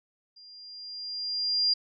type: tone with level ramp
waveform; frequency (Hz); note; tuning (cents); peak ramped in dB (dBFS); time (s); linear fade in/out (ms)
sine; 4800; D8; +37; -49 to -20; 0.36-1.74; 10
effects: none